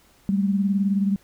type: beating tone pair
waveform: sine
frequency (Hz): 196 / 215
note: G3 / A3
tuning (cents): 0 / -40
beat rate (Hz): 19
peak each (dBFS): -19 / -27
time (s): 0.29-1.16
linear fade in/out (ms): 0
effects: pink hiss -57 dBFS RMS until 1.23 s